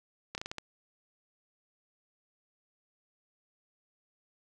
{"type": "slowing click train", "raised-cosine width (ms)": 0.2, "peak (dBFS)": -20, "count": 6, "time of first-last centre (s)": [0.35, 0.583], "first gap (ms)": 29, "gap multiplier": 1.24, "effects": []}